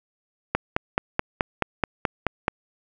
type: click train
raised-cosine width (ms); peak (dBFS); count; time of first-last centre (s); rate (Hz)
0.5; -5; 10; 0.55-2.481; 4.66
effects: none